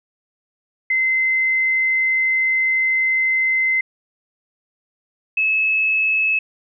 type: tone pair in turn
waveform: sine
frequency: 2063 / 2592 Hz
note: C7 / E7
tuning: -25 / -30 cents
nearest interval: major third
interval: 395 cents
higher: second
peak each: -15 dBFS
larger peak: neither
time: 0.9-3.81 / 5.37-6.39 s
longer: first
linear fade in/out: 5 ms
effects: none